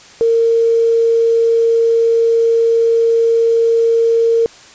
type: tone with quantisation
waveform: sine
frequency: 459.3 Hz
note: A#4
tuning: 26 cents flat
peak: -9 dBFS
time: 0.21-4.46 s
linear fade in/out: 0 ms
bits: 6
effects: white hiss -40 dBFS RMS until 4.74 s + resampled to 16000 Hz